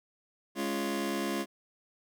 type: chord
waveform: sawtooth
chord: Db major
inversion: second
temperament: just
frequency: 207.9 / 277.2 / 346.5 Hz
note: Ab3 / Db4 / F4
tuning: +2 / 0 / -14 cents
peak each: -31 dBFS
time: 0.55-1.46 s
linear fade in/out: 50 ms
effects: none